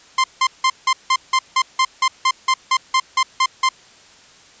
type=tone bursts; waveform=sawtooth; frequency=1046.5 Hz; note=C6; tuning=in tune; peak=-9 dBFS; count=16; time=0.18-3.69 s; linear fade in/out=5 ms; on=60 ms; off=170 ms; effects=white hiss -47 dBFS RMS until 4.6 s + resampled to 16000 Hz